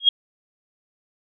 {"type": "tone with exponential growth", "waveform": "sine", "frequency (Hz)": 3269, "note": "G#7", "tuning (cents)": -28, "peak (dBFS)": -7, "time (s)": [0, 0.09], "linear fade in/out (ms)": 5, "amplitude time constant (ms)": 18, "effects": []}